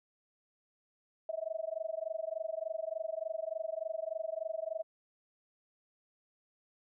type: tone with amplitude modulation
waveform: sine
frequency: 645 Hz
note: E5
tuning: 38 cents flat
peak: -31 dBFS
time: 1.29-4.83 s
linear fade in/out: 2 ms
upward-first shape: sine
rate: 23.4 Hz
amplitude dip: 100%
effects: none

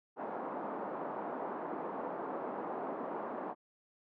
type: band-pass noise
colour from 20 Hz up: white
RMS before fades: -40 dBFS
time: 0.16-3.55 s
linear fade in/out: 50 ms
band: 220 to 1000 Hz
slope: 24 dB/octave
effects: none

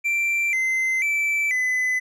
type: tone with pitch steps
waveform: triangle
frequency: 2353 / 2066 / 2323 / 2013 Hz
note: D7 / C7 / D7 / B6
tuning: +3 / -22 / -20 / +33 cents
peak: -18 dBFS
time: 0.04-2 s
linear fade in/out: 20 ms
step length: 490 ms
effects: none

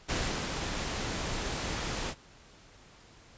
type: noise with ADSR envelope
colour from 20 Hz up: pink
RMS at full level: -30 dBFS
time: 0.08-2.15 s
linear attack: 23 ms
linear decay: 300 ms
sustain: -4 dB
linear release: 60 ms
effects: pink hiss -56 dBFS RMS until 3.37 s + resampled to 16000 Hz

